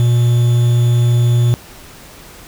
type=tone with quantisation; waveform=triangle; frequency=120 Hz; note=B2; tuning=49 cents flat; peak=-7 dBFS; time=0-1.54 s; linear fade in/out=0 ms; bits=5; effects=pink hiss -38 dBFS RMS until 2.47 s